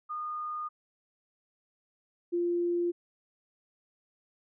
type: tone pair in turn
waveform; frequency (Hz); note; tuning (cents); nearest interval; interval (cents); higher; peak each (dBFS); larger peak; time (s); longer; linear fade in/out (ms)
sine; 1224 / 347.3; D#6 / F4; -29 / -10; octave + minor seventh; 2181; first; -33 / -26; second; 0.09-0.69 / 2.32-2.92; neither; 20
effects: none